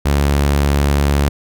sawtooth tone, 71.2 Hz, C#2, 47 cents sharp, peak -8 dBFS, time 0.05-1.29 s, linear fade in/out 10 ms, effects none

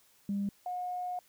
sine tone pair in turn, 200.4 / 722 Hz, G3 / F#5, +38 / -43 cents, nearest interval octave + minor seventh, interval 2219 cents, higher second, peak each -29 / -33 dBFS, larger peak first, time 0.29-0.49 / 0.66-1.19 s, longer second, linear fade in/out 2 ms, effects tanh soft clip ceiling -25 dBFS + white hiss -65 dBFS RMS until 1.28 s

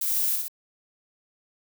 violet noise with echo, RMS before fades -27 dBFS, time 0.01-0.36 s, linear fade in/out 5 ms, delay 61 ms, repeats 2, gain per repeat -3 dB, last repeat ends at 0.482 s, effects none

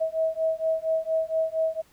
sine beating tone pair, 641 / 645.3 Hz, E5 / E5, -49 / -37 cents, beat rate 4.3 Hz, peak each -26 dBFS, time 0-1.82 s, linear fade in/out 20 ms, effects pink hiss -60 dBFS RMS until 1.92 s

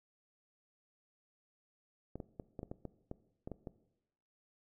clicks, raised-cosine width 2 ms, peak -29 dBFS, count 11, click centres 2.156 / 2.202 / 2.398 / 2.592 / 2.631 / 2.715 / 2.853 / 3.114 / 3.475 / 3.517 / 3.672 s, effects noise-tail reverb RT60 0.9 s tail -18 dB re dry

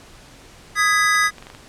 square chord, G# minor, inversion second, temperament just, 1245.9 / 1661.2 / 1993.5 Hz, D#6 / G#6 / B6, +2 / 0 / +16 cents, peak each -20 dBFS, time 0.75-1.31 s, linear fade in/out 50 ms
clicks, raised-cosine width 0.3 ms, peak -23 dBFS, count 8, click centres 1.152 / 1.239 / 1.274 / 1.383 / 1.425 / 1.469 / 1.501 / 1.549 s
effects pink hiss -45 dBFS RMS until 1.68 s + low-pass 9000 Hz 12 dB/octave

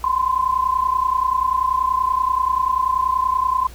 sine tone pair together, 1016.1 / 1046.5 Hz, B5 / C6, +49 / 0 cents, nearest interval minor second, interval 51 cents, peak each -19 dBFS, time 0.04-3.67 s, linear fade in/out 2 ms, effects added 60 Hz sine -37 dBFS peak until 3.74 s + pink hiss -44 dBFS RMS until 3.74 s

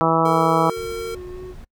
harmonic tone, 163.4 Hz, E3, 15 cents flat, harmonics 1 / 2 / 3 / 4 / 5 / 6 / 7 / 8, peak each -23 / -23 / -23 / -23 / -23 / -23 / -23 / -23 dBFS, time 0.01-0.7 s, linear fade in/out 0 ms
square tone, 456 Hz, A#4, 38 cents flat, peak -27 dBFS, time 0.25-1.15 s, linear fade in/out 5 ms
triangle tone with vibrato, 364.6 Hz, F#4, 25 cents flat, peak -30 dBFS, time 0.66-1.55 s, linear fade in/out 50 ms, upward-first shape sine, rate 2.9 Hz, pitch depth 21 cents each way
brown noise, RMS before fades -39 dBFS, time 0.76-1.65 s, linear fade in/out 10 ms
effects noise-tail reverb RT60 0.1 s tail -25 dB re dry

